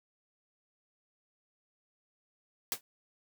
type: noise with exponential decay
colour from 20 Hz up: white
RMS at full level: -28 dBFS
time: 2.72-2.81 s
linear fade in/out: 1 ms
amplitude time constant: 18 ms
effects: none